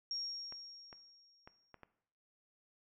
sine tone with exponential decay, 5570 Hz, F8, 5 cents flat, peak -36 dBFS, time 0.11-1.72 s, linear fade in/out 1 ms, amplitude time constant 350 ms
clicks, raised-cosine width 0.5 ms, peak -37 dBFS, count 5, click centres 0.524 / 0.928 / 1.475 / 1.743 / 1.833 s
effects noise-tail reverb RT60 0.7 s tail -17 dB re dry

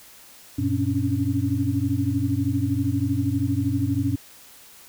sine tone cluster, 95.7 / 119 / 272.7 / 285.3 Hz, G2 / A#2 / C#4 / C#4, -41 / +36 / -28 / +50 cents, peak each -26 dBFS, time 0.58-4.16 s, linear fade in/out 10 ms, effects white hiss -48 dBFS RMS until 4.88 s

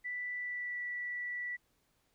sine tone with pitch glide, 1975.5 to 1957.3 Hz, B6 to B6, 0 to -16 cents, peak -36 dBFS, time 0.04-1.57 s, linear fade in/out 20 ms, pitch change -16 cents, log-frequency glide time 0.35-0.81 s, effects pink hiss -75 dBFS RMS until 2.14 s

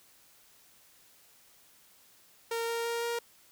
sawtooth tone with pitch steps, 461.3 / 464.2 / 467.2 / 470.2 Hz, A#4 / A#4 / A#4 / A#4, -18 / -7 / +4 / +15 cents, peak -27 dBFS, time 2.51-3.19 s, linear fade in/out 5 ms, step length 170 ms, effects white hiss -61 dBFS RMS until 3.51 s

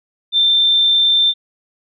sine tone, 3571 Hz, A7, 25 cents sharp, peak -10 dBFS, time 0.32-1.34 s, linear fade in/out 50 ms, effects none

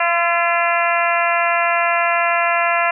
harmonic tone with a mistuned harmonic, 342.4 Hz, F4, 34 cents flat, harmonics 2 / 3 / 4 / 5 / 6 / 7 / 8, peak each -19 / -21 / -22 / -23 / -24 / -24 / -25 dBFS, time 0-2.91 s, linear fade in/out 5 ms, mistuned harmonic 4, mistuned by -21 cents, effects none

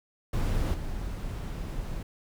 brown noise with level steps, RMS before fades -27 / -34 dBFS, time 0.33-2.03 s, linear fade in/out 5 ms, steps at 0.74 s, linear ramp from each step 2 ms, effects none

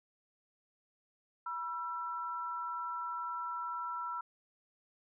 sine tone pair together, 972.6 / 1341 Hz, B5 / E6, -27 / +29 cents, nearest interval tritone, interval 556 cents, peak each -40 / -38 dBFS, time 1.46-4.21 s, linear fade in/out 5 ms, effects none

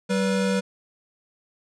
square tone pair together, 192.35 / 489.2 Hz, G3 / B4, -33 / -16 cents, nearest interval octave + major third, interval 1617 cents, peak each -23 / -26 dBFS, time 0.09-0.61 s, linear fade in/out 20 ms, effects resampled to 22050 Hz

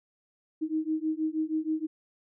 sine beating tone pair, 311.1 / 317.4 Hz, D#4 / D#4, 0 / +35 cents, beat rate 6.3 Hz, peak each -30 dBFS, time 0.61-1.87 s, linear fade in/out 20 ms, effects none

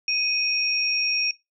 sine tone pair together, 2500 / 5570 Hz, D#7 / F8, +8 / -5 cents, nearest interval octave + major second, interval 1387 cents, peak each -24 dBFS, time 0.08-1.31 s, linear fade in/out 2 ms, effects noise-tail reverb RT60 0.2 s tail -20 dB re dry

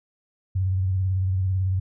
sine tone with vibrato, 94 Hz, F#2, 28 cents sharp, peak -20 dBFS, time 0.55-1.8 s, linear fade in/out 10 ms, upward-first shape square, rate 18 Hz, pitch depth 41 cents each way, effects none

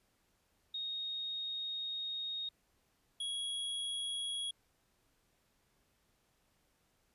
sine / square tone pair in turn, 3729 / 3322 Hz, A#7 / G#7, 0 / 0 cents, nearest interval major second, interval 200 cents, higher first, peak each -37 / -37 dBFS, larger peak neither, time 0.74-2.49 / 3.2-4.51 s, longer first, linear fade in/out 5 ms, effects pink hiss -75 dBFS RMS until 7.14 s + resampled to 32000 Hz

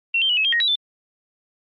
sine tone with pitch steps, 2723 / 3149 / 2937 / 2579 / 3206 / 1876 / 3897 / 3528 Hz, F7 / G7 / F#7 / E7 / G7 / A#6 / B7 / A7, -44 / +7 / -13 / -39 / +38 / +11 / -24 / +4 cents, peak -16 dBFS, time 0.14-0.756 s, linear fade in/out 5 ms, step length 77 ms, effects MP3 32 kbps

